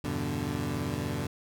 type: chord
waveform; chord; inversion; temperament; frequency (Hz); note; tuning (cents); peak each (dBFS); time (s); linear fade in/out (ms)
20% pulse; E minor seventh; none; equal; 82.41 / 98 / 123.47 / 146.83; E2 / G2 / B2 / D3; 0 / 0 / 0 / 0; -33 / -32 / -31 / -30; 0.04-1.27; 5
effects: none